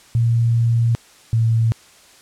sine tone pair in turn, 116.54 / 113.68 Hz, A#2 / A#2, 0 / -43 cents, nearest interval unison, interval 43 cents, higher first, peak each -13 dBFS, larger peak neither, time 0.15-0.95 / 1.33-1.72 s, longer first, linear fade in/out 0 ms, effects white hiss -48 dBFS RMS until 2.21 s + low-pass 9000 Hz 12 dB/octave

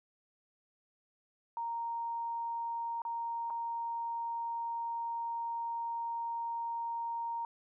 sine tone with dropouts, 930 Hz, A#5, 4 cents flat, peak -34 dBFS, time 1.57-7.45 s, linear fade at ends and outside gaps 1 ms, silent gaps 3.019-3.051 / 3.501-3.505 s, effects none

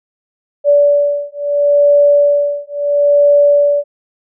sine beating tone pair, 577 / 577.74 Hz, D5 / D5, -31 / -28 cents, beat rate 0.74 Hz, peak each -11 dBFS, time 0.64-3.84 s, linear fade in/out 50 ms, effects none

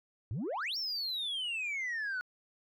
sine exponential two-way sweep, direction up then down, 92.9 to 5570 to 1444 Hz, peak -31 dBFS, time 0.31-2.21 s, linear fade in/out 0 ms, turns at 0.77 s, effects tanh soft clip ceiling -32 dBFS

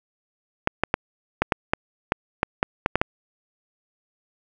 clicks, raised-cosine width 0.5 ms, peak -3 dBFS, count 12, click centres 0.674 / 0.836 / 0.941 / 1.42 / 1.522 / 1.735 / 2.121 / 2.431 / 2.629 / 2.861 / 2.956 / 3.015 s, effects none

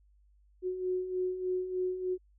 sine beating tone pair, 364.9 / 368.2 Hz, F#4 / F#4, -24 / -8 cents, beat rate 3.3 Hz, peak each -38 / -31 dBFS, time 0.62-2.18 s, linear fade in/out 50 ms, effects added 50 Hz sine -61 dBFS peak until 2.38 s

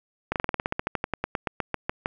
slowing click train, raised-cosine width 0.5 ms, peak -10 dBFS, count 21, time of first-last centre 0.32-2.059 s, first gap 38 ms, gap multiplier 1.08, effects none

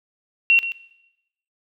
sine tone with echo, 2735 Hz, F7, 37 cents flat, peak -11 dBFS, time 0.5-0.59 s, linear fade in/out 0 ms, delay 130 ms, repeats 1, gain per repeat -14 dB, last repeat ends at 0.72 s, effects noise-tail reverb RT60 0.9 s tail -19 dB re dry

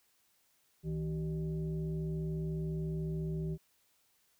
sine tone with frequency modulation, 159.1 Hz, D#3, 39 cents sharp, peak -33 dBFS, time 0.83-3.58 s, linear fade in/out 50 ms, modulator 224 Hz, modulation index 0.71, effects white hiss -72 dBFS RMS until 4.39 s

